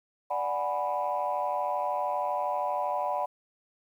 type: chord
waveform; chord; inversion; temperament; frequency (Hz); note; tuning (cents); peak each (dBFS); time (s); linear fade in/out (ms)
sine; G# half-diminished seventh; second; equal with one note detuned; 587.3 / 737.9 / 830.6 / 987.8; D5 / F#5 / G#5 / B5; 0 / -5 / 0 / 0; -32 / -31 / -34 / -31; 0.3-3.26; 10
effects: tanh soft clip ceiling -19 dBFS + 10-bit